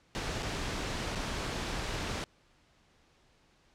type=noise with dropouts; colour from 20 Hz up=pink; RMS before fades=-35 dBFS; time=0.15-2.24 s; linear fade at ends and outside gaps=0 ms; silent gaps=0.424-0.429 / 1.15-1.156 s; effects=pink hiss -66 dBFS RMS until 3.74 s + low-pass 6000 Hz 12 dB/octave